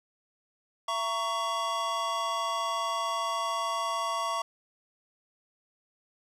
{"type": "chord", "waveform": "square", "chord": "A# diminished", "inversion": "second", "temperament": "just", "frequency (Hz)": [671.3, 932.3, 1118.8], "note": ["E5", "A#5", "C#6"], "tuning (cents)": [31, 0, 16], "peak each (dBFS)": [-36, -36, -31], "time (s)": [0.88, 4.42], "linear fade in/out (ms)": 5, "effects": ["low-pass 8000 Hz 12 dB/octave", "11-bit"]}